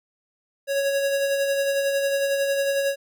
square tone with tremolo, 554.4 Hz, C#5, in tune, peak -20 dBFS, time 0.67-2.96 s, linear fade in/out 50 ms, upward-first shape sine, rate 11 Hz, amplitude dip 35%, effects none

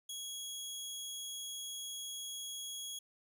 20% pulse tone, 3322 Hz, G#7, in tune, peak -36 dBFS, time 0.09-2.99 s, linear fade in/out 5 ms, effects none

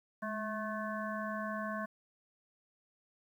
harmonic tone with a mistuned harmonic, 217 Hz, A3, 24 cents flat, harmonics 1 / 3 / 5 / 7 / 8, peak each -40 / -41 / -41 / -44 / -46 dBFS, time 0.22-1.86 s, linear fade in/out 10 ms, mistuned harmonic 1, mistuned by -51 cents, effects 11-bit

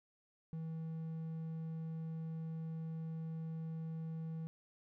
triangle tone, 161.5 Hz, E3, 35 cents flat, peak -38 dBFS, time 0.53-4.47 s, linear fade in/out 0 ms, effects none

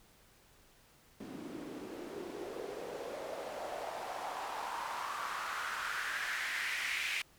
white noise with band-pass filter sweep, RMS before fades -40 dBFS, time 1.2-7.22 s, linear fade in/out 5 ms, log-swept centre 250 to 2400 Hz, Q 3.6, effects pink hiss -64 dBFS RMS until 7.38 s

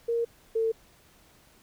sine tone pair in turn, 466.2 / 449.2 Hz, A#4 / A4, 0 / +36 cents, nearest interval minor second, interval 64 cents, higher first, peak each -24 / -23 dBFS, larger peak second, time 0.08-0.25 / 0.55-0.72 s, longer neither, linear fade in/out 10 ms, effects pink hiss -59 dBFS RMS until 1.62 s

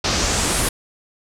pink noise with low-pass filter sweep, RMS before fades -20 dBFS, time 0.04-0.69 s, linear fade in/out 5 ms, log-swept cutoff 5200 to 11000 Hz, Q 2.3, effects none

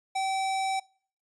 square tone, 770 Hz, G5, 31 cents flat, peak -27 dBFS, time 0.15-0.8 s, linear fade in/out 10 ms, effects noise-tail reverb RT60 0.5 s tail -25 dB re dry + resampled to 24000 Hz

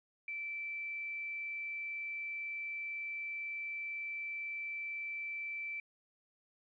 sine tone with quantisation, 2329 Hz, D7, 15 cents flat, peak -38 dBFS, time 0.28-5.8 s, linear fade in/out 2 ms, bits 11, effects resampled to 11025 Hz

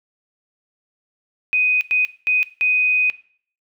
sine tone bursts at uneven times, 2499 Hz, D#7, 7 cents sharp, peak -15 dBFS, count 4, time 1.53-1.81 / 1.91-2.05 / 2.27-2.43 / 2.61-3.1 s, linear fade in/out 0 ms, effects noise-tail reverb RT60 0.5 s tail -17 dB re dry

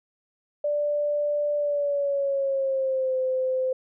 sine tone with pitch glide, 587.3 to 517.2 Hz, D5 to C5, 0 to -20 cents, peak -22 dBFS, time 0.64-3.73 s, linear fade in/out 5 ms, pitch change -220 cents, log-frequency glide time 1.56-3.16 s, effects none

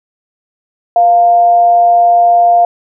sine tone with amplitude modulation, 698.5 Hz, F5, in tune, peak -3 dBFS, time 0.96-2.65 s, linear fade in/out 2 ms, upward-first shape sine, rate 210 Hz, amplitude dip 30%, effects none

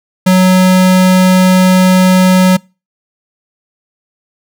square tone, 185 Hz, F#3, in tune, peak -5 dBFS, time 0.26-2.57 s, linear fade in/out 10 ms, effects noise-tail reverb RT60 0.3 s tail -26 dB re dry

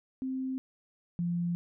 sine tone pair in turn, 261.6 / 173.09 Hz, C4 / F3, 0 / -15 cents, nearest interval perfect fifth, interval 715 cents, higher first, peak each -31 / -28 dBFS, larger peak second, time 0.22-0.58 / 1.19-1.55 s, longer neither, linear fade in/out 0 ms, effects none

